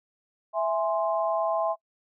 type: chord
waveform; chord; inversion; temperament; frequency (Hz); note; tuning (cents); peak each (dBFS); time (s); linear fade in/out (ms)
sine; E augmented; none; equal; 659.3 / 830.6 / 1046.5; E5 / G#5 / B#5; 0 / 0 / 0; -25 / -30 / -30; 0.53-1.76; 50
effects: noise-tail reverb RT60 0.1 s tail -26 dB re dry